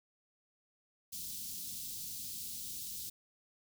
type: band-stop noise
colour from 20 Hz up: white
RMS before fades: -43 dBFS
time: 1.12-3.1 s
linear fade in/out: 10 ms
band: 250 to 3700 Hz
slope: 24 dB/octave
effects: none